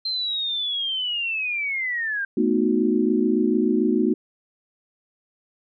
sine linear sweep, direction down, 4156 to 1568 Hz, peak -23 dBFS, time 0.05-2.25 s, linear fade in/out 5 ms
sine chord, B dominant seventh, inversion third, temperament equal with one note detuned, 220 / 246.9 / 311.1 / 367 Hz, A3 / B3 / D#4 / F#4, 0 / 0 / 0 / -14 cents, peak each -23 dBFS, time 2.37-4.14 s, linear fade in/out 5 ms
effects none

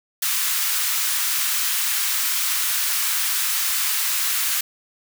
white high-pass noise, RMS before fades -22 dBFS, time 0.22-4.61 s, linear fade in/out 5 ms, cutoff 1100 Hz, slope 24 dB/octave, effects none

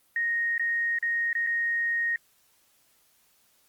sine tone with dropouts, 1864.7 Hz, A#6, in tune, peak -24 dBFS, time 0.16-2.16 s, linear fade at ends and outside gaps 2 ms, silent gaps 0.58-0.595 / 0.987-1.026 / 1.33-1.351 / 1.466-1.47 s, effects white hiss -65 dBFS RMS until 3.68 s + Opus 32 kbps

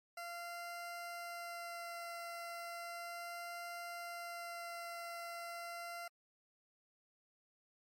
20% pulse tone with vibrato, 688 Hz, F5, 26 cents flat, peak -39 dBFS, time 0.17-6.08 s, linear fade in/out 5 ms, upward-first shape sine, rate 0.35 Hz, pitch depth 10 cents each way, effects MP3 64 kbps

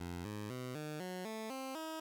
15% pulse tone with pitch steps, 87.31 / 105.04 / 126.36 / 152.02 / 182.88 / 220 / 264.7 / 318.4 Hz, F2 / G#2 / B2 / D#3 / F#3 / A3 / C4 / D#4, 0 / +20 / +40 / -40 / -20 / 0 / +20 / +40 cents, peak -35 dBFS, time 0-2 s, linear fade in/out 5 ms, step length 250 ms, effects none

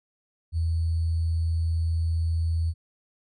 sine tone with sample-and-hold, 82.41 Hz, E2, in tune, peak -22 dBFS, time 0.52-2.74 s, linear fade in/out 50 ms, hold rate 4410 Hz, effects resampled to 22050 Hz

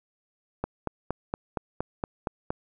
click train, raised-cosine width 1 ms, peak -14 dBFS, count 9, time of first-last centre 0.64-2.505 s, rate 4.29 Hz, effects none

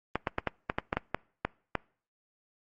clicks, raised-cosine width 0.5 ms, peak -12 dBFS, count 11, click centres 0.156 / 0.272 / 0.384 / 0.473 / 0.699 / 0.785 / 0.929 / 0.97 / 1.146 / 1.45 / 1.753 s, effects noise-tail reverb RT60 0.5 s tail -26 dB re dry + Opus 24 kbps

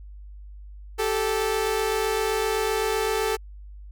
sawtooth tone pair together, 390.4 / 438.2 Hz, G4 / A4, -7 / -7 cents, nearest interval major second, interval 200 cents, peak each -24 / -20 dBFS, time 0.98-3.37 s, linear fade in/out 20 ms, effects added 50 Hz sine -39 dBFS peak until 3.91 s

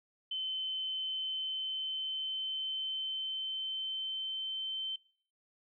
sine tone with pitch glide, 3065 to 3092 Hz, G7 to G7, -40 to -24 cents, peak -34 dBFS, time 0.31-4.96 s, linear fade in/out 5 ms, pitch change +16 cents, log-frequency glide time 0.93-4.84 s, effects noise-tail reverb RT60 0.5 s tail -23 dB re dry

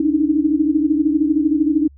sine tone cluster, 285.5 / 305.3 / 318.3 Hz, D4 / D#4 / D#4, -49 / -33 / +39 cents, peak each -18 dBFS, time 0-1.88 s, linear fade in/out 5 ms, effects added 70 Hz sine -42 dBFS peak until 1.97 s

